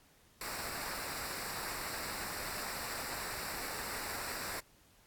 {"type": "noise with comb filter", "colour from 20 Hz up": "pink", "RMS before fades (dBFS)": -41, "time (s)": [0.41, 4.6], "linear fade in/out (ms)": 2, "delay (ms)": 0.31, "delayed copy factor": -0.7, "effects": ["pink hiss -65 dBFS RMS until 5.06 s", "AAC 64 kbps"]}